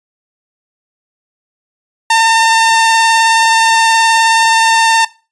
sawtooth tone with vibrato, 904 Hz, A5, 47 cents sharp, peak -3 dBFS, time 2.1-5.05 s, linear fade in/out 5 ms, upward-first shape sine, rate 19 Hz, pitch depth 14 cents each way, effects noise-tail reverb RT60 0.3 s tail -19 dB re dry + resampled to 22050 Hz

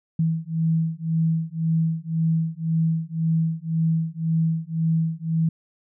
sine beating tone pair, 161.5 / 163.4 Hz, E3 / E3, -35 / -15 cents, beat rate 1.9 Hz, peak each -23 dBFS, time 0.19-5.49 s, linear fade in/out 5 ms, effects none

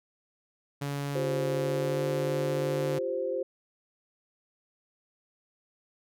sawtooth tone with pitch glide, 141.9 to 145.22 Hz, C#3 to D3, +41 to -19 cents, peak -27 dBFS, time 0.81-2.99 s, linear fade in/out 10 ms, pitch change +40 cents, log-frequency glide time 1.58-2.08 s
sine chord, F suspended second, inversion none, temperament equal, 349.2 / 392 / 523.3 Hz, F4 / G4 / C5, 0 / 0 / 0 cents, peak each -36 / -34 / -30 dBFS, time 1.15-3.43 s, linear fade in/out 5 ms
effects none

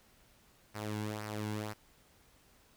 sawtooth tone with flanger, 106.3 Hz, G#2, 41 cents sharp, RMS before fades -39 dBFS, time 0.74-1.74 s, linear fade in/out 20 ms, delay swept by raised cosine 0.27 to 1.67 ms, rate 2 Hz, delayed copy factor -0.6, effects pink hiss -65 dBFS RMS until 2.76 s

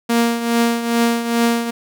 sawtooth tone with tremolo, 233.8 Hz, A#3, 5 cents sharp, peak -8 dBFS, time 0.09-1.71 s, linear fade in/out 10 ms, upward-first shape triangle, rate 2.4 Hz, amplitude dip 70%, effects none

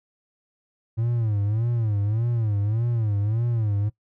triangle tone with vibrato, 110 Hz, A2, in tune, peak -19 dBFS, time 0.97-3.9 s, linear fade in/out 20 ms, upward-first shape sine, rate 1.7 Hz, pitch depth 150 cents each way, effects noise-tail reverb RT60 0.1 s tail -19 dB re dry

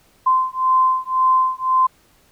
sine beating tone pair, 1035 / 1036.9 Hz, C6 / C6, -19 / -16 cents, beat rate 1.9 Hz, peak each -17 dBFS, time 0.26-1.87 s, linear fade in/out 10 ms, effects pink hiss -56 dBFS RMS until 2.31 s

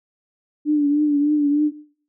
sine tone with vibrato, 293.7 Hz, D4, in tune, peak -14 dBFS, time 0.65-1.72 s, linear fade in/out 50 ms, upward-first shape triangle, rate 3.3 Hz, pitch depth 55 cents each way, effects noise-tail reverb RT60 0.5 s tail -18 dB re dry

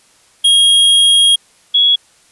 square / sine tone pair in turn, 3269 / 3349 Hz, G#7 / G#7, -28 / +14 cents, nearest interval unison, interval 42 cents, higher second, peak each -7 dBFS, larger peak neither, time 0.44-1.36 / 1.74-1.96 s, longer first, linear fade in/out 10 ms, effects white hiss -50 dBFS RMS until 2.31 s + resampled to 24000 Hz

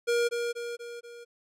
square tone with echo, 473.9 Hz, A#4, 28 cents sharp, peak -24 dBFS, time 0.07-0.29 s, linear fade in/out 20 ms, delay 240 ms, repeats 4, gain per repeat -5 dB, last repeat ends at 1.25 s, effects low-pass 10000 Hz 12 dB/octave

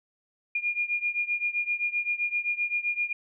sine beating tone pair, 2419 / 2426.7 Hz, D#7 / D#7, -49 / -44 cents, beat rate 7.7 Hz, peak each -28 / -30 dBFS, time 0.55-3.13 s, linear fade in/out 5 ms, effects none

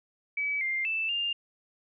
sine tone with pitch steps, 2287 / 2104 / 2644 / 2804 Hz, D7 / C7 / E7 / F7, -47 / +9 / +5 / +6 cents, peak -27 dBFS, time 0.37-1.33 s, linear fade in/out 5 ms, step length 240 ms, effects none

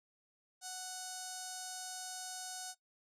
5% pulse tone with notch filter, 740 Hz, F#5, in tune, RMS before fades -44 dBFS, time 0.61-2.75 s, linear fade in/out 50 ms, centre 2400 Hz, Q 0.64, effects noise-tail reverb RT60 0.1 s tail -17 dB re dry + low-pass 12000 Hz 12 dB/octave

